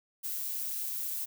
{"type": "noise with amplitude modulation", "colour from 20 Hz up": "violet", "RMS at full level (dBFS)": -34, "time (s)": [0.23, 1.26], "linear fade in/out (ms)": 20, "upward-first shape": "sine", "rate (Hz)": 134, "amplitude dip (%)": 30, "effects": []}